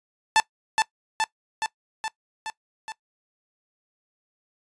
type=tone with echo; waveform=sawtooth; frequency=880 Hz; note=A5; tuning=in tune; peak=-11 dBFS; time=0.36-0.4 s; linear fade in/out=0 ms; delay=420 ms; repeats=6; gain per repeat=-3 dB; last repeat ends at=2.92 s; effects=noise-tail reverb RT60 0.1 s tail -20 dB re dry + resampled to 22050 Hz